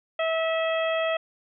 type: harmonic tone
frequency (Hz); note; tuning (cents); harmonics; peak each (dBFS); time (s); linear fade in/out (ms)
649; E5; -27; 1 / 2 / 3 / 4 / 5; -24 / -32 / -33 / -34 / -36; 0.19-1.17; 5
effects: none